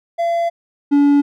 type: tone pair in turn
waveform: triangle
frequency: 680 / 285.9 Hz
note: F5 / D4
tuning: -46 / -46 cents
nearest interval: octave + minor third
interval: 1500 cents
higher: first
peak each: -13 / -7 dBFS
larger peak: second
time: 0.18-0.5 / 0.91-1.22 s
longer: first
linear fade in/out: 20 ms
effects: none